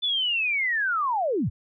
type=linear sweep; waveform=sine; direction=down; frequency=3520 to 65.41 Hz; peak=-22 dBFS; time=0.02-1.5 s; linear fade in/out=20 ms; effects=none